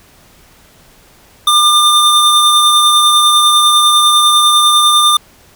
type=tone pair together; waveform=square; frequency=1200 / 3590 Hz; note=D6 / A7; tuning=+37 / +34 cents; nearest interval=octave + perfect fifth; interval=1897 cents; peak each=-10 dBFS; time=1.47-5.17 s; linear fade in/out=5 ms; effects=pink hiss -45 dBFS RMS until 5.55 s